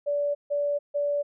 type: tone bursts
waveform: sine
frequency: 578 Hz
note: D5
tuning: 28 cents flat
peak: -23 dBFS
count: 3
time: 0.06-1.23 s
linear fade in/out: 20 ms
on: 290 ms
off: 150 ms
effects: none